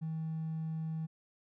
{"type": "tone with hard clipping", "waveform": "triangle", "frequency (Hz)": 160, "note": "D#3", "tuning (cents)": 49, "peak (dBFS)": -35, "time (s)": [0.01, 1.07], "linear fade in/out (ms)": 20, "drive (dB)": 4, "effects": []}